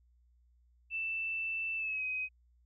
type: tone with pitch glide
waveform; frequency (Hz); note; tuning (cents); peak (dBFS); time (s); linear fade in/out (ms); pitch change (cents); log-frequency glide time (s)
sine; 2657 to 2521; E7 to D#7; +13 to +22; -33; 0.9-2.29; 50; -91; 1.76-2.04
effects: added 60 Hz sine -64 dBFS peak until 2.65 s